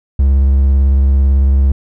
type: tone with vibrato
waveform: triangle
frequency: 68 Hz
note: C#2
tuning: 33 cents flat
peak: -5 dBFS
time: 0.19-1.72 s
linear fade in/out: 5 ms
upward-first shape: triangle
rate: 18 Hz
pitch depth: 47 cents each way
effects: none